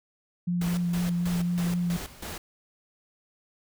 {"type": "tone with vibrato", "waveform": "sine", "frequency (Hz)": 174.61, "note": "F3", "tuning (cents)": 0, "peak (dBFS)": -24, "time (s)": [0.47, 1.97], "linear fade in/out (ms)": 10, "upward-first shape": "sine", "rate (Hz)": 4, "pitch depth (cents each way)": 15}
{"type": "noise with tremolo", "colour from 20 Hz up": "pink", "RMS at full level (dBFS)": -37, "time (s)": [0.61, 2.38], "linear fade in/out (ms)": 5, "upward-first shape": "square", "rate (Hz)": 3.1, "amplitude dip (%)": 75}
{"effects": []}